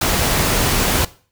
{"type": "noise", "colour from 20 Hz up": "pink", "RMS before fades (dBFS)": -17, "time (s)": [0.01, 1.05], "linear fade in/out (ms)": 5, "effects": ["noise-tail reverb RT60 0.4 s tail -18 dB re dry"]}